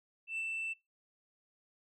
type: tone with ADSR envelope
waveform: sine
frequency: 2664 Hz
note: E7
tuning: 18 cents sharp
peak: -31 dBFS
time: 0.27-0.74 s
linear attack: 110 ms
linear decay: 44 ms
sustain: -2 dB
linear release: 19 ms
effects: noise-tail reverb RT60 0.2 s tail -25 dB re dry + tanh soft clip ceiling -33 dBFS